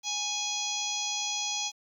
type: harmonic tone with a mistuned harmonic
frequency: 830.6 Hz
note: G#5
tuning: in tune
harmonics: 1 / 3 / 4 / 5 / 6 / 7 / 8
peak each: -39 / -39 / -35 / -39 / -40 / -35 / -37 dBFS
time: 0.03-1.72 s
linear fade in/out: 50 ms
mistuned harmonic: 7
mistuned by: +22 cents
effects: 10-bit